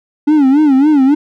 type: tone with vibrato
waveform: triangle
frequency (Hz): 284.5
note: C#4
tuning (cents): +45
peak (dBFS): -4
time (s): 0.27-1.15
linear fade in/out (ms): 10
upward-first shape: sine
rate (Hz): 3.6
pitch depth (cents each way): 150
effects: none